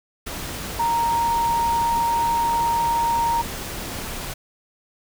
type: tone in noise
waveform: sine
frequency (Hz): 931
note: A#5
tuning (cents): -2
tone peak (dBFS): -18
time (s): 0.79-3.42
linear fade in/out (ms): 10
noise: pink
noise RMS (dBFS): -31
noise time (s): 0.26-4.34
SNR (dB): +10
effects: none